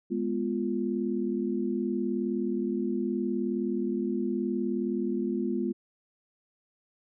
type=chord; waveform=sine; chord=F diminished; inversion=first; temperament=equal; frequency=207.7 / 246.9 / 349.2 Hz; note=Ab3 / Cb4 / F4; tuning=0 / 0 / 0 cents; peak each=-31 dBFS; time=0.1-5.73 s; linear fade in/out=20 ms; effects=none